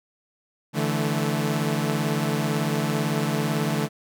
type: chord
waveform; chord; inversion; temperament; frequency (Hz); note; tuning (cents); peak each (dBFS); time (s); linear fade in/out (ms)
sawtooth; D suspended second; none; equal with one note detuned; 146.83 / 164.81 / 217.9; D3 / E3 / A3; 0 / 0 / -17; -22 / -24 / -23; 0.73-3.89; 50
effects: none